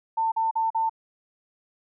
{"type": "tone bursts", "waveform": "sine", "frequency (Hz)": 897, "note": "A5", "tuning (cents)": 33, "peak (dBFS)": -21, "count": 4, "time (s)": [0.17, 0.896], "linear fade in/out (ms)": 10, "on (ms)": 150, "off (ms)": 42, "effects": []}